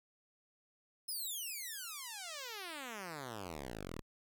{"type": "exponential sweep", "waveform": "5% pulse", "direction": "down", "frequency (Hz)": [5290, 34.84], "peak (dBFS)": -32, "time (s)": [1.08, 4.02], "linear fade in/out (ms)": 10, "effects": []}